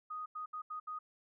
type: tone bursts at uneven times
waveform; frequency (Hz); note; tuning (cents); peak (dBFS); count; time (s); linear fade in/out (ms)
sine; 1244.5; D#6; 0; -39; 5; 0.1-0.26 / 0.35-0.46 / 0.53-0.62 / 0.7-0.8 / 0.87-0.99; 10
effects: none